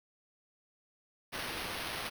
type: noise with sample-and-hold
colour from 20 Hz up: blue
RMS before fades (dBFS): -39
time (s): 1.32-2.1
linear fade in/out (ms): 20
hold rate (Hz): 7350
effects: none